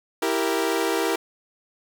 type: chord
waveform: sawtooth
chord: E diminished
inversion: none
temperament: equal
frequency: 329.6 / 392 / 466.2 Hz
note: E4 / G4 / Bb4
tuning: 0 / 0 / 0 cents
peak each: -22 dBFS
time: 0.22-1.16 s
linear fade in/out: 5 ms
effects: none